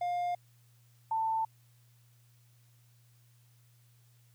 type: tone pair in turn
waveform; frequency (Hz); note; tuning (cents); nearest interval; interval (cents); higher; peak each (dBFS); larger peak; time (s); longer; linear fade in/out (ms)
triangle / sine; 707 / 890.8; F5 / A5; +21 / +21; major third; 400; second; -28; neither; 0.01-0.35 / 1.11-1.45; neither; 5
effects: added 119 Hz sine -61 dBFS peak until 4.34 s + white hiss -70 dBFS RMS until 4.34 s